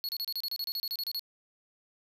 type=tone bursts; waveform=square; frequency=4351 Hz; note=C#8; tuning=33 cents flat; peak=-32 dBFS; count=15; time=0.04-1.194 s; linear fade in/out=0 ms; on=48 ms; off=31 ms; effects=10-bit